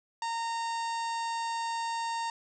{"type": "harmonic tone", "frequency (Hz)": 921, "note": "A#5", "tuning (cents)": -21, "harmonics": [1, 2, 3, 4, 5, 6, 7, 8, 9], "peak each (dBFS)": [-31, -42, -46, -47, -45, -50, -52, -51, -53], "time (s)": [0.22, 2.3], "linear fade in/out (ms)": 2, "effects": []}